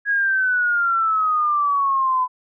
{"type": "exponential sweep", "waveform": "sine", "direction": "down", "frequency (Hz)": [1661.2, 1004], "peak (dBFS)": -16, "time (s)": [0.05, 2.28], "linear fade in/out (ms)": 50, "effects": []}